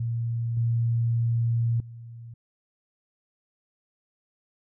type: tone with level steps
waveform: sine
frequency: 116.54 Hz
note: A#2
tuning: in tune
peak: -25 / -21 / -39 dBFS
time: 0-2.34 s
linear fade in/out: 5 ms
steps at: 0.57 / 1.8 s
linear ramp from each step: 2 ms
effects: none